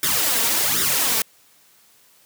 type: noise with flanger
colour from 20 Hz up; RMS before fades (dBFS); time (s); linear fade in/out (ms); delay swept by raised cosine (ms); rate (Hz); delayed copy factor
white; -20; 0.03-1.22; 2; 0.56 to 4.46; 1.3; +0.8
effects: white hiss -55 dBFS RMS until 2.25 s + high-pass 100 Hz 12 dB/octave